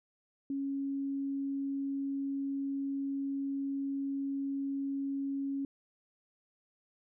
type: tone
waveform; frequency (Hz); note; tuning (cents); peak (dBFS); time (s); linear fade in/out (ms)
sine; 275.9; C#4; -8; -32; 0.5-5.65; 2
effects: none